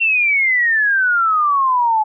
sine exponential sweep, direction down, 2740 to 849 Hz, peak -12 dBFS, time 0-2.04 s, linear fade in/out 20 ms, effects none

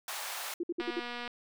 pink high-pass noise, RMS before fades -39 dBFS, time 0.08-0.54 s, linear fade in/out 2 ms, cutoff 700 Hz, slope 24 dB/octave
sine tone bursts, 344.8 Hz, F4, 22 cents flat, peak -30 dBFS, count 5, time 0.6-0.998 s, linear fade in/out 5 ms, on 34 ms, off 57 ms
click train, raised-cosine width 0.3 ms, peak -24 dBFS, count 116, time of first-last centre 0.8-1.277 s, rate 241 Hz
effects none

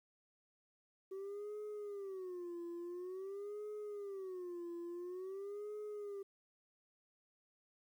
sine tone with vibrato, 380 Hz, F#4, 46 cents sharp, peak -40 dBFS, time 1.11-6.23 s, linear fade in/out 10 ms, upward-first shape sine, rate 0.48 Hz, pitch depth 180 cents each way, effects tanh soft clip ceiling -42 dBFS + 12-bit

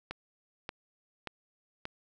click train, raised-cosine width 0.3 ms, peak -21 dBFS, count 4, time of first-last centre 0.11-1.854 s, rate 1.72 Hz, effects none

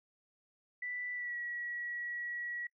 sine tone with pitch glide, 1975.5 to 1923.7 Hz, B6 to B6, 0 to -46 cents, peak -37 dBFS, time 0.82-2.67 s, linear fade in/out 5 ms, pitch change -46 cents, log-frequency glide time 1.14-1.36 s, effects noise-tail reverb RT60 0.1 s tail -25 dB re dry

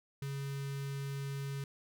square tone with notch filter, 138.59 Hz, C#3, in tune, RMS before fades -39 dBFS, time 0.22-1.64 s, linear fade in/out 2 ms, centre 710 Hz, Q 0.9, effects none

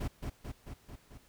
brown noise with echo, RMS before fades -34 dBFS, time 0-0.08 s, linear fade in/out 10 ms, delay 220 ms, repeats 5, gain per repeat -3 dB, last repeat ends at 1.18 s, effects pink hiss -64 dBFS RMS until 1.28 s

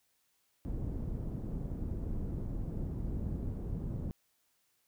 pink low-pass noise, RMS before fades -37 dBFS, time 0.65-4.11 s, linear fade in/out 0 ms, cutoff 250 Hz, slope 12 dB/octave, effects white hiss -75 dBFS RMS until 4.87 s

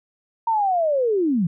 sine linear sweep, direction down, 932.3 to 155.56 Hz, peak -17 dBFS, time 0.47-1.47 s, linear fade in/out 5 ms, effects none

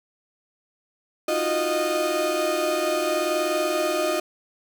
35% pulse tone cluster, 310.7 / 349 / 369.6 / 617 Hz, D#4 / F4 / F#4 / D#5, -2 / -1 / -2 / -15 cents, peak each -31 / -26 / -30 / -22 dBFS, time 1.28-4.2 s, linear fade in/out 5 ms, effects none

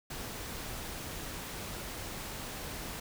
pink noise, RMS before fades -41 dBFS, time 0.1-3 s, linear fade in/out 5 ms, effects none

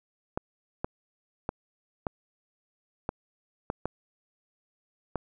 clicks, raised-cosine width 1 ms, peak -15 dBFS, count 8, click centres 0.375 / 0.845 / 1.491 / 2.068 / 3.091 / 3.701 / 3.856 / 5.157 s, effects none

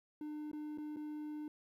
triangle tone with dropouts, 301.3 Hz, D4, 44 cents sharp, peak -39 dBFS, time 0.21-1.48 s, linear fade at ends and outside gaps 2 ms, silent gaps 0.515-0.531 / 0.776-0.783 / 0.962-0.968 s, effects 13-bit

